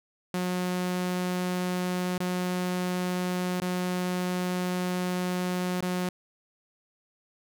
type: tone with dropouts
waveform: sawtooth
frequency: 180.9 Hz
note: F#3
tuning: 39 cents flat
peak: -23 dBFS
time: 0.34-6.09 s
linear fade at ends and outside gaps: 2 ms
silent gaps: 2.179-2.203 / 3.601-3.619 / 5.807-5.825 s
effects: none